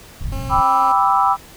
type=low-pass noise; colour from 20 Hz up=pink; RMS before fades=-24 dBFS; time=0.2-0.61 s; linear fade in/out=10 ms; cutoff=150 Hz; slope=24 dB/octave
type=tone; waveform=15% pulse; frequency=269.5 Hz; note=C#4; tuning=49 cents flat; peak=-24 dBFS; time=0.32-0.92 s; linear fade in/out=5 ms
type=chord; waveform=sine; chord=E minor seventh; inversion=first; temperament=equal with one note detuned; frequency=788.1 / 987.8 / 1174.7 / 1318.5 Hz; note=G5 / B5 / D6 / E6; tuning=+9 / 0 / 0 / 0 cents; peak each=-17 / -17 / -20 / -18 dBFS; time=0.49-1.37 s; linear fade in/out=50 ms
effects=pink hiss -42 dBFS RMS until 1.56 s